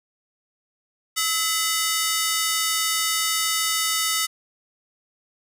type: ring-modulated tone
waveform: 10% pulse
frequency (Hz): 1661.2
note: G#6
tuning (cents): 0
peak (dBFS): -9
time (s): 1.16-4.27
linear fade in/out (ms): 20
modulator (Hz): 364
effects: none